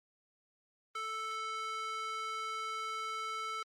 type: tone with high-pass filter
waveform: square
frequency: 440 Hz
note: A4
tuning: in tune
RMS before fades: -39 dBFS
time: 0.95-3.63 s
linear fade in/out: 5 ms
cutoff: 1200 Hz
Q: 2.1
effects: low-pass 7000 Hz 12 dB/octave + Opus 32 kbps